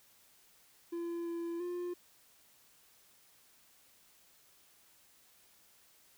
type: tone with pitch steps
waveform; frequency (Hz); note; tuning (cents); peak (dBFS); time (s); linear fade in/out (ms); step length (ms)
triangle; 340.5 / 338.6 / 353.2; F4 / E4 / F4; -44 / +46 / +20; -34; 0.92-1.94; 10; 340
effects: white hiss -65 dBFS RMS until 6.17 s